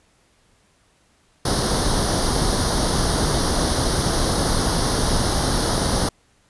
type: noise with comb filter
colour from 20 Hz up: pink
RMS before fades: -20 dBFS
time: 1.45-6.09 s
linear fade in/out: 5 ms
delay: 0.2 ms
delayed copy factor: +0.8
effects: pink hiss -60 dBFS RMS until 6.49 s + resampled to 24000 Hz